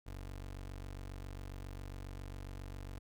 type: tone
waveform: 25% pulse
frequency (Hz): 47.36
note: F#1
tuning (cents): +41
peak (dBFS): -40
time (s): 0.06-2.99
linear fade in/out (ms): 10
effects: none